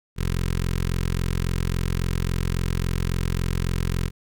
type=tone with notch filter; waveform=15% pulse; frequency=43.63 Hz; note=F1; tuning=1 cent flat; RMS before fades=-24 dBFS; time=0.16-4.11 s; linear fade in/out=50 ms; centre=690 Hz; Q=0.84; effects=none